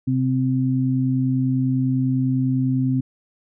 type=tone pair together; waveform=sine; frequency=130 / 260 Hz; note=C3 / C4; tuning=-11 / -11 cents; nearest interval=octave; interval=1200 cents; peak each=-20 / -20 dBFS; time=0.07-3.01 s; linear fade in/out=10 ms; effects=none